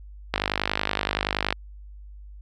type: click train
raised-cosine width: 0.3 ms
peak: -6 dBFS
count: 61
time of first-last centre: 0.34-1.526 s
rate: 50.6 Hz
effects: added 50 Hz sine -40 dBFS peak until 2.41 s